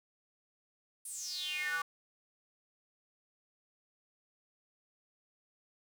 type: tone with high-pass filter sweep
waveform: square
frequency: 164.81 Hz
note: E3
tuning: in tune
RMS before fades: -38 dBFS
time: 1.05-1.82 s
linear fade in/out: 5 ms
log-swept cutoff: 10000 to 1200 Hz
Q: 8.3
effects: none